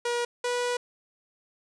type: tone pair in turn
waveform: sawtooth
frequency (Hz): 479.2 / 488.7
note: A#4 / B4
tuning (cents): +48 / -18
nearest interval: unison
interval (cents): 34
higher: second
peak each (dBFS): -22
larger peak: neither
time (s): 0.05-0.25 / 0.44-0.77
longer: second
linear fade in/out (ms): 5
effects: resampled to 22050 Hz + 9-bit